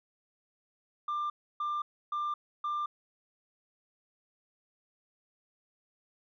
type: tone bursts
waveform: sine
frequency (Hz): 1191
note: D6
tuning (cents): +24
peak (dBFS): -28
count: 4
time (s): 1.08-2.86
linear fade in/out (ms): 5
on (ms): 220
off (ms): 300
effects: tanh soft clip ceiling -29 dBFS